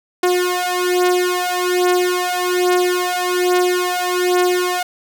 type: beating tone pair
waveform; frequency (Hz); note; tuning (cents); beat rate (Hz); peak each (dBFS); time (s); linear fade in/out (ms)
sawtooth; 359.2 / 360.4; F4 / F#4; +49 / -45; 1.2; -14; 0.23-4.83; 5
effects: none